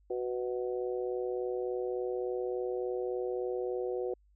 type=harmonic tone; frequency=123.47 Hz; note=B2; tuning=in tune; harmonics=3 / 4 / 5 / 6; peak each=-34 / -35 / -47 / -45 dBFS; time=0.1-4.14 s; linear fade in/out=5 ms; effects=added 50 Hz sine -62 dBFS peak until 4.35 s